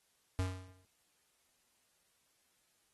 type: tone with exponential decay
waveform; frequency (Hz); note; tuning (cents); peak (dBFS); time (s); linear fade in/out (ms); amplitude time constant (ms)
square; 92.7; F#2; +4; -30; 0.39-0.85; 0; 100
effects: white hiss -75 dBFS RMS until 2.93 s + AAC 32 kbps